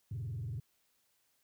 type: tone with frequency modulation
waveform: sine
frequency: 114.9 Hz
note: A#2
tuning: 25 cents flat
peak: -35 dBFS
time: 0.11-0.6 s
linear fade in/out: 5 ms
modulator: 21 Hz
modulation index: 1.2
effects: tanh soft clip ceiling -34 dBFS + white hiss -75 dBFS RMS until 1.43 s